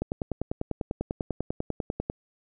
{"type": "click train", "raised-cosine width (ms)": 2, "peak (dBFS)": -15, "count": 22, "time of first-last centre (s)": [0.02, 2.099], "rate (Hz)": 10.1, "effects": []}